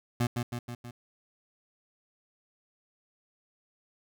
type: tone with echo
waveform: 25% pulse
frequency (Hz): 120.3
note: B2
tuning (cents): -45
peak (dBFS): -21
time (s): 0.2-0.27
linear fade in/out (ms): 5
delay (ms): 160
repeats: 4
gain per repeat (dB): -4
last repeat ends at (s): 0.91
effects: none